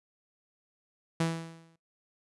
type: tone with exponential decay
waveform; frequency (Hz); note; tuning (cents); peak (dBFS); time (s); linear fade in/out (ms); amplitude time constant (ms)
sawtooth; 164.6; E3; -2; -20; 1.2-1.76; 5; 120
effects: noise-tail reverb RT60 0.2 s tail -23 dB re dry + resampled to 24000 Hz